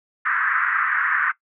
white band-pass noise, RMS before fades -21 dBFS, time 0.25-1.32 s, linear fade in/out 10 ms, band 1200 to 1800 Hz, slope 48 dB/octave, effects noise-tail reverb RT60 0.1 s tail -18 dB re dry

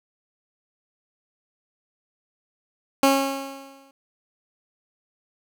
15% pulse tone with exponential decay, 273.1 Hz, C#4, 26 cents flat, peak -7 dBFS, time 3.03-3.91 s, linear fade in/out 2 ms, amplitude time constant 190 ms, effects none

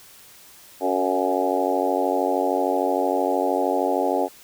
harmonic tone with a mistuned harmonic, 93.1 Hz, F#2, 11 cents sharp, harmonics 3 / 4 / 5 / 6 / 7 / 8 / 9, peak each -27 / -27 / -27 / -27 / -27 / -27 / -27 dBFS, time 0.8-4.29 s, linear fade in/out 50 ms, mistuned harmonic 5, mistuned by -26 cents, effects white hiss -48 dBFS RMS until 4.43 s

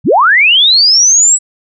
sine linear sweep, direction up, 80.6 to 7902 Hz, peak -4 dBFS, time 0.04-1.39 s, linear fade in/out 50 ms, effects none

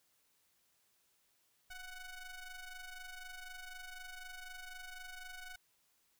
sawtooth ring-modulated tone, 740 Hz, F#5, in tune, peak -40 dBFS, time 1.7-5.56 s, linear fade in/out 5 ms, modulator 752 Hz, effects white hiss -75 dBFS RMS until 6.19 s

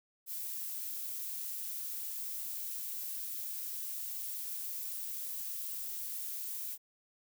violet noise, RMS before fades -40 dBFS, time 0.26-6.78 s, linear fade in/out 50 ms, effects none

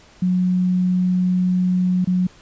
sine tone with dropouts, 182.1 Hz, F#3, 27 cents flat, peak -15 dBFS, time 0.22-2.27 s, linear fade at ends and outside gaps 5 ms, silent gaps 2.046-2.072 s, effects pink hiss -49 dBFS RMS until 2.41 s + resampled to 16000 Hz

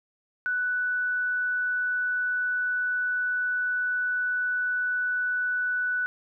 sine tone, 1486 Hz, F#6, 7 cents sharp, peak -24 dBFS, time 0.46-6.06 s, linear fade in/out 0 ms, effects none

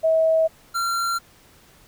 sine / square tone pair in turn, 644 / 1371.7 Hz, E5 / F6, -41 / -32 cents, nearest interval octave + minor second, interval 1309 cents, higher second, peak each -15 / -22 dBFS, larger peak first, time 0.03-0.48 / 0.74-1.19 s, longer neither, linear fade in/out 20 ms, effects pink hiss -53 dBFS RMS until 1.87 s

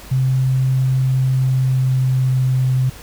sine tone with pitch glide, 130.81 to 129.23 Hz, C3 to C3, 0 to -21 cents, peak -13 dBFS, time 0.11-2.9 s, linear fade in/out 10 ms, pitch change -21 cents, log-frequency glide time 1.23-2.66 s, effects added 50 Hz sine -40 dBFS peak until 3.02 s + pink hiss -39 dBFS RMS until 3.02 s

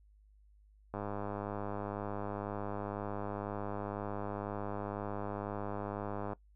click train, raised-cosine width 1 ms, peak -25 dBFS, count 551, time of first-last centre 0.94-6.332 s, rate 102 Hz, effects noise-tail reverb RT60 0.1 s tail -20 dB re dry + added 51 Hz sine -60 dBFS peak until 6.55 s

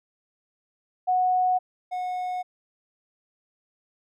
sine / triangle tone pair in turn, 735 / 729.5 Hz, F#5 / F#5, -12 / -25 cents, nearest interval unison, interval 13 cents, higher first, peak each -19 / -25 dBFS, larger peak first, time 1.07-1.59 / 1.91-2.43 s, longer neither, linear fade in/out 20 ms, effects none

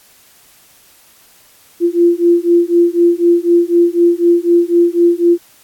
sine beating tone pair, 342.6 / 346.6 Hz, F4 / F4, -33 / -13 cents, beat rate 4 Hz, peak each -11 dBFS, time 1.8-5.38 s, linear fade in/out 50 ms, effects white hiss -47 dBFS RMS until 5.63 s + AAC 64 kbps

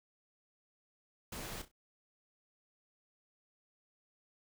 pink noise with echo, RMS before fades -44 dBFS, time 1.32-1.62 s, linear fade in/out 5 ms, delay 32 ms, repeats 3, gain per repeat -11 dB, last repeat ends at 1.716 s, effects none

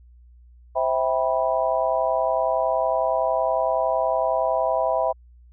sine chord, C major seventh, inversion none, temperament just, 523.3 / 654.1 / 784.9 / 981.1 Hz, C5 / E5 / G5 / B5, 0 / -14 / +2 / -12 cents, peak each -26 / -22 / -27 / -26 dBFS, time 0.75-5.13 s, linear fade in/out 20 ms, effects added 60 Hz sine -47 dBFS peak until 5.52 s

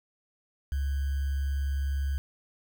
sine tone with sample-and-hold, 69.3 Hz, C#2, in tune, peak -26 dBFS, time 0.72-2.18 s, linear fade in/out 0 ms, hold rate 1575 Hz, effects none

